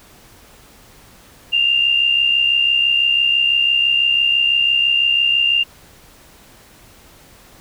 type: tone pair together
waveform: sine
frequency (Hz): 2737 / 2803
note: F7 / F7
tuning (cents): -36 / +6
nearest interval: unison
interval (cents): 42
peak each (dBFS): -21 / -13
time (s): 1.52-5.64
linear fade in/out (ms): 20
effects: pink hiss -46 dBFS RMS until 7.6 s